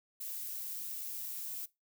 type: noise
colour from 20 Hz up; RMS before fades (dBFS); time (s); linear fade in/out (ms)
violet; -41; 0.2-1.66; 10
effects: noise-tail reverb RT60 0.2 s tail -20 dB re dry